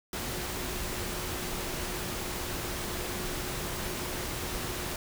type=tone in noise; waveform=sine; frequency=360.9 Hz; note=F#4; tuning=43 cents flat; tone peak=-43 dBFS; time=0.13-4.96 s; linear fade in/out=2 ms; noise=pink; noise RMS=-35 dBFS; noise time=0.13-4.96 s; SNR=-11 dB; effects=none